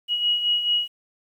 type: beating tone pair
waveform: sine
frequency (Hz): 2900 / 2904.6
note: F#7 / F#7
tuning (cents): -35 / -33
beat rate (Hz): 4.6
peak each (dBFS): -28 / -20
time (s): 0.08-0.88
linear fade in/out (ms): 50
effects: 9-bit